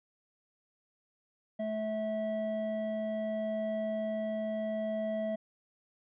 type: tone pair together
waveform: triangle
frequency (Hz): 216.9 / 650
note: A3 / E5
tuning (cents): -25 / -24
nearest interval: octave + perfect fifth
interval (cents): 1901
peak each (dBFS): -34 / -31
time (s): 1.59-5.36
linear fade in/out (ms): 10
effects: resampled to 8000 Hz